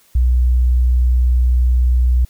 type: tone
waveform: sine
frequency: 61.74 Hz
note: B1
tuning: in tune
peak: -10 dBFS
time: 0.15-2.25 s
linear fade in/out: 5 ms
effects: white hiss -53 dBFS RMS until 2.29 s